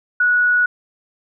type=tone; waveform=sine; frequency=1465 Hz; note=F#6; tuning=18 cents flat; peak=-12 dBFS; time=0.2-0.66 s; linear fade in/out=5 ms; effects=none